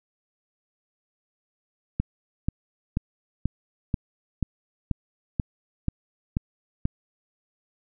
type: click train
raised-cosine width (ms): 5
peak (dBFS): -11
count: 11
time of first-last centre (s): 2-6.854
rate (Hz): 2.06
effects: none